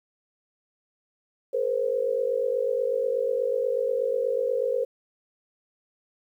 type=tone cluster; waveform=sine; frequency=422.2 / 478.8 / 527 Hz; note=G#4 / A#4 / C5; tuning=+29 / +46 / +12 cents; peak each=-32 / -26 / -26 dBFS; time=1.53-4.85 s; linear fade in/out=10 ms; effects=10-bit